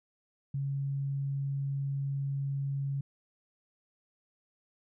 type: tone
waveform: sine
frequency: 138.59 Hz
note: C#3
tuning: in tune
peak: -30 dBFS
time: 0.54-3.01 s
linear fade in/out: 5 ms
effects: none